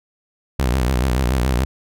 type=tone with vibrato; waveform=sawtooth; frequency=63.4 Hz; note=B1; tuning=46 cents sharp; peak=-12 dBFS; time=0.59-1.65 s; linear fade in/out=5 ms; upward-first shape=sine; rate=7 Hz; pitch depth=130 cents each way; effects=none